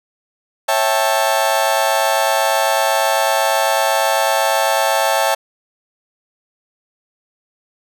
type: chord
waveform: 35% pulse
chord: A dominant seventh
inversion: first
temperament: just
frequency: 550 / 660 / 792 / 880 Hz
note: C#5 / E5 / G5 / A5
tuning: -14 / +2 / +18 / 0 cents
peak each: -19 / -17 / -19 / -17 dBFS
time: 0.68-5.35 s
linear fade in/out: 10 ms
effects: none